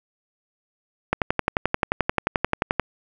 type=click train; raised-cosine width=0.5 ms; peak=-4 dBFS; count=20; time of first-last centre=1.13-2.797 s; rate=11.4 Hz; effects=none